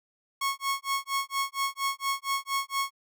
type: tone with tremolo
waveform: sawtooth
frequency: 1098 Hz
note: C#6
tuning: 17 cents flat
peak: -21 dBFS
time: 0.41-2.91 s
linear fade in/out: 5 ms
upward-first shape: sine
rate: 4.3 Hz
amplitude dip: 100%
effects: none